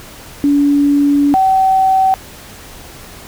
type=tone pair in turn; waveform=sine; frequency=286 / 763.5 Hz; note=D4 / G5; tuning=-46 / -46 cents; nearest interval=octave + perfect fourth; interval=1700 cents; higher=second; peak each=-8 dBFS; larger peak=neither; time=0.44-1.34 / 1.34-2.14 s; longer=first; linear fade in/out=0 ms; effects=pink hiss -35 dBFS RMS until 3.27 s